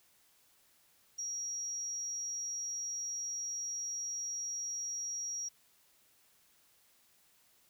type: tone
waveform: sine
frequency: 5680 Hz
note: F8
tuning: 28 cents sharp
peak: -36 dBFS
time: 1.18-5.49 s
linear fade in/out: 10 ms
effects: white hiss -68 dBFS RMS until 7.69 s